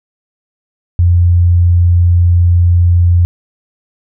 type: tone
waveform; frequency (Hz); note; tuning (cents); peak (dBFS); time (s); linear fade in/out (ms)
sine; 87.31; F2; 0; -5; 0.99-3.25; 0
effects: none